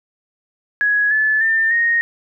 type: tone with pitch steps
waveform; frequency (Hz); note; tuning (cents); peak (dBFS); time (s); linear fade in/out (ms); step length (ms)
sine; 1672 / 1733 / 1796.2 / 1861.6; G#6 / A6 / A6 / A#6; +11 / -27 / +35 / -3; -13; 0.81-2.01; 0; 300
effects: none